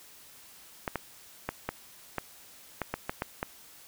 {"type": "clicks", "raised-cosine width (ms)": 0.5, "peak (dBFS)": -15, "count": 10, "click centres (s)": [0.878, 0.957, 1.49, 1.69, 2.183, 2.817, 2.94, 3.095, 3.221, 3.429], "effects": ["white hiss -53 dBFS RMS until 3.87 s"]}